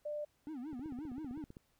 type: tone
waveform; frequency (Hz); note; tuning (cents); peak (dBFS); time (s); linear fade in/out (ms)
sine; 595; D5; +22; -37; 0.05-0.25; 10
type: tone with vibrato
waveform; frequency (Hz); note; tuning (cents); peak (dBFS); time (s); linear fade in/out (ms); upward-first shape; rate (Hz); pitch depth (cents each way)
triangle; 277.2; C#4; 0; -39; 0.47-1.44; 0; sine; 5.7; 250
type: click train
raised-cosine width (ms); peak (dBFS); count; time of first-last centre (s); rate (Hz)
3; -37; 14; 0.73-1.569; 15.5
effects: pink hiss -75 dBFS RMS until 1.79 s